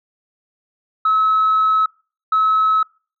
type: tone pair in turn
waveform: sine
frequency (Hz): 1291 / 1291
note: E6 / E6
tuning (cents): -37 / -37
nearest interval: unison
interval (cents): 0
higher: neither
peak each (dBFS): -11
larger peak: neither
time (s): 1.05-1.86 / 2.32-2.83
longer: first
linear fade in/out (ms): 5
effects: noise-tail reverb RT60 0.4 s tail -26 dB re dry + tanh soft clip ceiling -9 dBFS